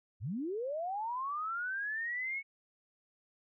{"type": "linear sweep", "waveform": "sine", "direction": "up", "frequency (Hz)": [78.6, 2224], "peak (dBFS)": -34, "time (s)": [0.2, 2.43], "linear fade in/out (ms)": 50, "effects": []}